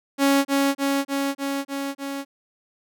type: tone with echo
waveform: sawtooth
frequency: 277.2 Hz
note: C#4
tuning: in tune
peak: -12 dBFS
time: 0.18-0.45 s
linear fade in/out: 50 ms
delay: 300 ms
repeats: 6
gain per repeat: -2 dB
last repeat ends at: 2.25 s
effects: none